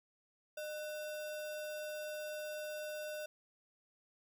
sine tone with sample-and-hold, 608 Hz, D#5, 40 cents flat, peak -40 dBFS, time 0.57-3.26 s, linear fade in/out 5 ms, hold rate 2100 Hz, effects none

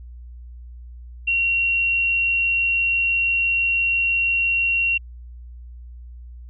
sine tone, 2743 Hz, F7, 32 cents flat, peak -17 dBFS, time 1.27-4.98 s, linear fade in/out 10 ms, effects added 60 Hz sine -36 dBFS peak until 6.49 s

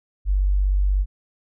sine tone, 48.26 Hz, G1, 26 cents flat, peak -16 dBFS, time 0.25-1.06 s, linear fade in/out 50 ms, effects none

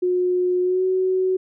sine tone with pitch glide, 361.5 to 373.4 Hz, F#4 to F#4, -40 to +16 cents, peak -17 dBFS, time 0.02-1.37 s, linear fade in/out 10 ms, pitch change +56 cents, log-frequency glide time 0.62-0.84 s, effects none

